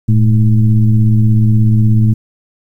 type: tone with frequency modulation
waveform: sine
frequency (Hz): 111.3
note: A2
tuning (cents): +20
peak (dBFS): -6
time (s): 0.08-2.14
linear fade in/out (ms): 10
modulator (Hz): 103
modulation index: 0.83
effects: 8-bit